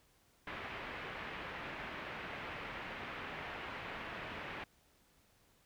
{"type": "low-pass noise", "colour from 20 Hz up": "white", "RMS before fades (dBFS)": -45, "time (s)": [0.47, 4.64], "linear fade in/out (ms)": 2, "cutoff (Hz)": 2500, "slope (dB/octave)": 24, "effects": ["pink hiss -70 dBFS RMS until 5.65 s"]}